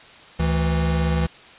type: tone pair together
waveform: square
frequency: 72.7 / 163.73 Hz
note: D2 / E3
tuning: -17 / -11 cents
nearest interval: octave + major second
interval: 1406 cents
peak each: -22 dBFS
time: 0.39-1.27 s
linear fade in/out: 10 ms
effects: white hiss -45 dBFS RMS until 1.58 s + resampled to 8000 Hz